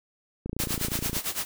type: click train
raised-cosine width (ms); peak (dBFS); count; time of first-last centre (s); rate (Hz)
3; -19; 21; 0.46-1.167; 28.3
type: noise with tremolo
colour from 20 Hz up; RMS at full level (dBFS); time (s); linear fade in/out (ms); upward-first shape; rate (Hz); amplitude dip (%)
white; -28; 0.59-1.45; 0; sine; 9; 85
effects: none